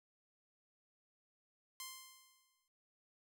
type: tone with exponential decay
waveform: 5% pulse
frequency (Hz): 1046.5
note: C6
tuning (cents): 0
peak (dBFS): -32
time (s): 1.8-2.68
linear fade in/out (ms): 1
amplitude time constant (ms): 190
effects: none